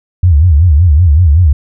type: tone with vibrato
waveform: sine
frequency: 80.6 Hz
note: E2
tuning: 38 cents flat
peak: -3 dBFS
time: 0.23-1.53 s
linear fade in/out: 5 ms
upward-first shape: sine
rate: 5.3 Hz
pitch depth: 230 cents each way
effects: none